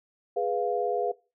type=chord; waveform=sine; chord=F diminished; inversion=first; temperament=equal; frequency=415.3 / 493.9 / 698.5 Hz; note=Ab4 / Cb5 / F5; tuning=0 / 0 / 0 cents; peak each=-29 dBFS; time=0.36-1.12 s; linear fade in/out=10 ms; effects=noise-tail reverb RT60 0.3 s tail -21 dB re dry